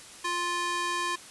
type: tone with high-pass filter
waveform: square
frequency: 350 Hz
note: F4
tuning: 4 cents sharp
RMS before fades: -30 dBFS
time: 0.24-1.16 s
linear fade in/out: 10 ms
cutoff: 960 Hz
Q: 1.1
effects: white hiss -47 dBFS RMS until 1.3 s + resampled to 24000 Hz